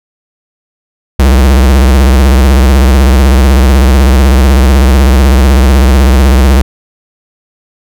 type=tone with vibrato; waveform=square; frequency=66 Hz; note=C2; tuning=16 cents sharp; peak=-3 dBFS; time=1.19-6.62 s; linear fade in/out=5 ms; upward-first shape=sine; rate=16 Hz; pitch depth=140 cents each way; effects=none